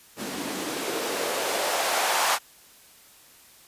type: noise with band-pass filter sweep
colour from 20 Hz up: blue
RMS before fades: -27 dBFS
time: 0.16-2.39 s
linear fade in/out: 50 ms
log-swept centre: 220 to 940 Hz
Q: 2.1
effects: white hiss -53 dBFS RMS until 3.67 s + resampled to 32000 Hz